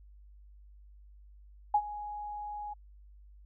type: tone with ADSR envelope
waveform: sine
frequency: 833 Hz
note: G#5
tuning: 5 cents sharp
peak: -20 dBFS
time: 1.74-2.74 s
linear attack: 6 ms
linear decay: 63 ms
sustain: -17 dB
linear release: 13 ms
effects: added 50 Hz sine -52 dBFS peak until 3.45 s